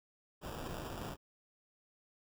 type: noise with sample-and-hold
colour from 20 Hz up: pink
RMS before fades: -43 dBFS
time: 0.41-1.17 s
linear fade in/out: 50 ms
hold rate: 2100 Hz
effects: none